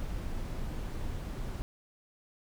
brown noise, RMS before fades -36 dBFS, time 0-1.62 s, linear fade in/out 0 ms, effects none

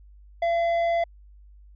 triangle tone with tanh clipping, 679 Hz, F5, 49 cents flat, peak -22 dBFS, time 0.42-1.04 s, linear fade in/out 5 ms, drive 12 dB, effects added 50 Hz sine -47 dBFS peak until 1.75 s

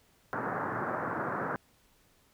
white band-pass noise, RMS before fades -34 dBFS, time 0.33-1.56 s, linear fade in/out 0 ms, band 100 to 1600 Hz, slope 48 dB/octave, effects pink hiss -66 dBFS RMS until 2.33 s

